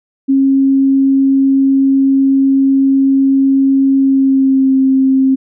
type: tone with pitch glide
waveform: sine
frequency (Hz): 270.8 to 265.7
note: C#4 to C4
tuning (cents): -40 to +27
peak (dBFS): -7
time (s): 0.28-5.36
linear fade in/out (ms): 20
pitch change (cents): -33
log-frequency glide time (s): 4-4.75
effects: none